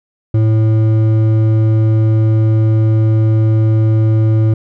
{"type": "tone with hard clipping", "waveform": "triangle", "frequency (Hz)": 110, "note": "A2", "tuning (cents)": 0, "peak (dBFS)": -10, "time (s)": [0.34, 4.54], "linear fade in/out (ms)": 5, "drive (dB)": 12, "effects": []}